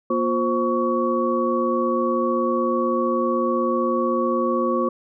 sine tone cluster, 238.3 / 354.2 / 525 / 1124 Hz, A#3 / F4 / C5 / C#6, +38 / +24 / +6 / +24 cents, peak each -24 dBFS, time 0.1-4.89 s, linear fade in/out 5 ms, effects none

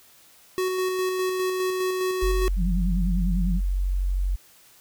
square tone with tremolo, 371.1 Hz, F#4, 5 cents sharp, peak -23 dBFS, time 0.58-2.48 s, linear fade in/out 0 ms, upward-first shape square, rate 4.9 Hz, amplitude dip 25%
sine tone, 46.25 Hz, F#1, in tune, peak -21 dBFS, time 2.22-4.36 s, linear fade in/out 10 ms
sine tone with vibrato, 178 Hz, F3, 33 cents sharp, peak -24 dBFS, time 2.56-3.61 s, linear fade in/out 50 ms, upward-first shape triangle, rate 10 Hz, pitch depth 130 cents each way
effects white hiss -54 dBFS RMS until 4.8 s

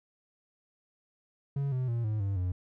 triangle tone with pitch steps, 139.6 / 128.01 / 117.39 / 107.65 / 98.71 / 90.52 Hz, C#3 / C3 / A#2 / A2 / G2 / F#2, +13 / -37 / +13 / -37 / +13 / -37 cents, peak -26 dBFS, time 1.56-2.52 s, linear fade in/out 5 ms, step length 160 ms, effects none

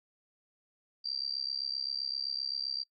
sine tone with amplitude modulation, 4699 Hz, D8, in tune, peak -28 dBFS, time 1.04-2.84 s, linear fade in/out 20 ms, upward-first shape sine, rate 67.7 Hz, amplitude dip 100%, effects noise-tail reverb RT60 0.1 s tail -23 dB re dry + MP3 32 kbps

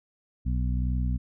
harmonic tone, 62 Hz, B1, 7 cents sharp, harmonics 1 / 2 / 3 / 4, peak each -25 / -31 / -35 / -37 dBFS, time 0.45-1.18 s, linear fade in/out 20 ms, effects none

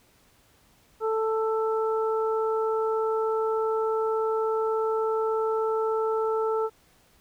harmonic tone, 441.7 Hz, A4, 7 cents sharp, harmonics 1 / 2 / 3, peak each -24 / -32 / -32 dBFS, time 1-6.7 s, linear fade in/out 50 ms, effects pink hiss -61 dBFS RMS until 7.2 s

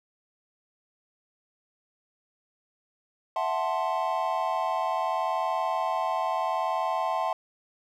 triangle chord, F# half-diminished seventh, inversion third, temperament equal, 659.3 / 740 / 880 / 1046.5 Hz, E5 / F#5 / A5 / C6, 0 / 0 / 0 / 0 cents, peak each -29 dBFS, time 3.36-7.33 s, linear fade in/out 2 ms, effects none

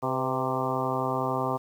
harmonic tone with a mistuned harmonic, 130.81 Hz, C3, in tune, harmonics 1 / 2 / 3 / 4 / 5 / 6 / 7 / 8 / 9, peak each -34 / -34 / -34 / -34 / -34 / -34 / -34 / -34 / -34 dBFS, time 0.02-1.58 s, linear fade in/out 20 ms, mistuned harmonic 4, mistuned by -45 cents, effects 9-bit

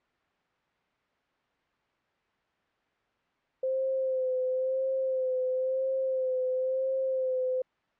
sine tone with vibrato, 520 Hz, C5, 11 cents flat, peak -26 dBFS, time 3.63-7.62 s, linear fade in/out 5 ms, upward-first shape sine, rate 0.98 Hz, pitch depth 30 cents each way, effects white hiss -71 dBFS RMS until 7.99 s + low-pass 2000 Hz 12 dB/octave

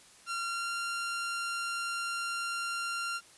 sawtooth tone with pitch glide, 1375 to 1384.6 Hz, F6 to F6, -27 to -15 cents, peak -29 dBFS, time 0.26-3.21 s, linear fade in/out 50 ms, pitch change +12 cents, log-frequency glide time 0.44-0.73 s, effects white hiss -57 dBFS RMS until 3.37 s + resampled to 24000 Hz

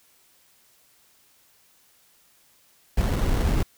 brown noise with sample-and-hold, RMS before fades -22 dBFS, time 2.97-3.63 s, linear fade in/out 5 ms, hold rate 2450 Hz, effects white hiss -60 dBFS RMS until 3.77 s

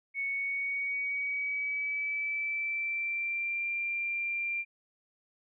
sine tone with pitch glide, 2217 to 2376 Hz, C#7 to D7, 0 to +20 cents, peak -30 dBFS, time 0.14-4.65 s, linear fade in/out 50 ms, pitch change +120 cents, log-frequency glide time 0.26-3.67 s, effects none

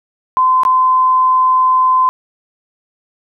sine tone with dropouts, 1028 Hz, C6, 31 cents flat, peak -8 dBFS, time 0.37-2.09 s, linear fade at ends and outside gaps 0 ms, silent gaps 0.634-0.651 s, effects none

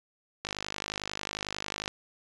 click train, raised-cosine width 0.2 ms, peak -15 dBFS, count 74, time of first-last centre 0.45-1.879 s, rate 51.1 Hz, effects resampled to 22050 Hz

